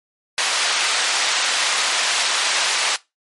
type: band-pass noise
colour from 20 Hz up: white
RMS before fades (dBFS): -20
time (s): 0.38-2.96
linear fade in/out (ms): 0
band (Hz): 750 to 4900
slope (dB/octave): 12
effects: noise-tail reverb RT60 0.2 s tail -19 dB re dry + MP3 48 kbps